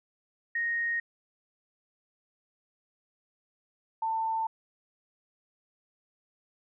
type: tone pair in turn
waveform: sine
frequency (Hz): 1864.7 / 893.3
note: A#6 / A5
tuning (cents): 0 / +26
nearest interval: octave + minor second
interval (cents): 1274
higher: first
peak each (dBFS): -27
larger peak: neither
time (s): 0.55-1 / 4.02-4.47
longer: neither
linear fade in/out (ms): 5
effects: none